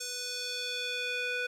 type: tone with band-pass filter sweep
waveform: square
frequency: 493.9 Hz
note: B4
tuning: in tune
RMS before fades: -35 dBFS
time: 0-1.47 s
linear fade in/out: 10 ms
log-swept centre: 6700 to 2000 Hz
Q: 1.9
effects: 11-bit